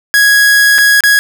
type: tone with dropouts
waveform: 45% pulse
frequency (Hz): 1661.2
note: G#6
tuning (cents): 0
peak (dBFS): -5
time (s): 0.14-1.19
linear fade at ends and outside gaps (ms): 0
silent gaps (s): 0.782-0.786 / 1.006-1.037
effects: none